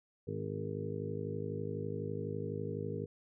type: harmonic tone with a mistuned harmonic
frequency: 52 Hz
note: G#1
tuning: 3 cents sharp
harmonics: 2 / 3 / 4 / 5 / 6 / 7 / 8 / 9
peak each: -42 / -42 / -47 / -47 / -49 / -50 / -42 / -43 dBFS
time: 0.27-3.06 s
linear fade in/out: 10 ms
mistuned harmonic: 5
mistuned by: -29 cents
effects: none